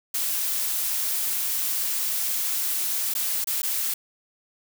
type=noise with dropouts; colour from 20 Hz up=blue; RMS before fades=-26 dBFS; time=0.14-3.94 s; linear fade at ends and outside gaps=5 ms; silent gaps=3.139-3.15 / 3.444-3.471 / 3.619-3.63 s; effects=none